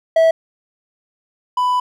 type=tone pair in turn; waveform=triangle; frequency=652 / 995 Hz; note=E5 / B5; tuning=-19 / +13 cents; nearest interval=perfect fifth; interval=732 cents; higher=second; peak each=-7 / -12 dBFS; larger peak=first; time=0.16-0.31 / 1.57-1.8 s; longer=second; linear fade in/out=5 ms; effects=none